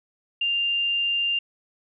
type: tone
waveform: sine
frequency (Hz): 2794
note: F7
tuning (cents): 0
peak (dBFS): -21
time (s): 0.41-1.39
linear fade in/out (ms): 5
effects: none